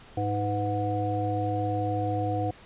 harmonic tone with a mistuned harmonic, 104.2 Hz, G#2, 6 cents sharp, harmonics 1 / 3 / 5 / 7, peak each -29 / -32 / -33 / -30 dBFS, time 0.17-2.51 s, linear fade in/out 5 ms, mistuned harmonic 5, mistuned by -64 cents, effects pink hiss -51 dBFS RMS until 2.65 s + resampled to 8000 Hz

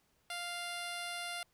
10% pulse tone with low-pass filter, 698.5 Hz, F5, in tune, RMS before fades -41 dBFS, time 0.3-1.43 s, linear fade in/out 2 ms, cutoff 10000 Hz, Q 1.4, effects pink hiss -74 dBFS RMS until 1.53 s

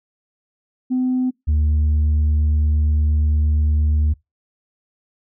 sine tone pair in turn, 254.7 / 75.72 Hz, C4 / D#2, -46 / -47 cents, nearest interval octave + major sixth, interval 2101 cents, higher first, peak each -15 / -11 dBFS, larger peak second, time 0.9-1.31 / 1.47-4.14 s, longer second, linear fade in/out 20 ms, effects noise-tail reverb RT60 0.2 s tail -25 dB re dry + tanh soft clip ceiling -13 dBFS

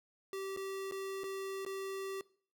square tone with dropouts, 387.5 Hz, G4, 20 cents flat, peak -39 dBFS, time 0.33-2.21 s, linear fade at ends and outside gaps 1 ms, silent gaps 0.564-0.572 / 0.912-0.921 / 1.235-1.24 / 1.65-1.663 s, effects noise-tail reverb RT60 0.5 s tail -21 dB re dry

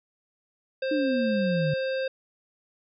harmonic tone, 528 Hz, C5, 16 cents sharp, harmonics 1 / 3 / 5 / 7 / 9, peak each -26 / -36 / -40 / -43 / -45 dBFS, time 0.82-2.08 s, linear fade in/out 5 ms
sine exponential sweep, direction down, 311.1 to 145.4 Hz, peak -24 dBFS, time 0.91-1.74 s, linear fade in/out 5 ms
effects none

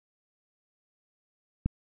click, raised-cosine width 5 ms, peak -14 dBFS, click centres 1.66 s, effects none

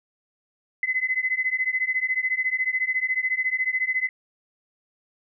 sine beating tone pair, 2026 / 2040 Hz, B6 / C7, +44 / -44 cents, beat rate 14 Hz, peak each -25 dBFS, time 0.83-4.09 s, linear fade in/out 2 ms, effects none

